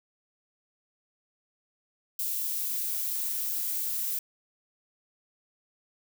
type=noise with high-pass filter sweep; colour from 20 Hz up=violet; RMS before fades=-31 dBFS; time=2.19-4.19 s; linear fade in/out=2 ms; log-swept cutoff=2700 to 290 Hz; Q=0.77; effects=none